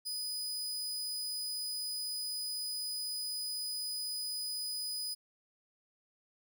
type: tone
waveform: sawtooth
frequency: 4978 Hz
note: D#8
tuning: in tune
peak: -33 dBFS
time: 0.05-5.15 s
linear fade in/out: 20 ms
effects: none